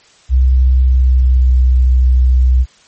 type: tone with pitch glide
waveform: sine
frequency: 64.1 to 63.14 Hz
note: C2 to B1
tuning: -35 to +39 cents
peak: -6 dBFS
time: 0.29-2.66 s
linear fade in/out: 50 ms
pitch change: -26 cents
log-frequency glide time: 0.79-1.58 s
effects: white hiss -47 dBFS RMS until 2.87 s + MP3 32 kbps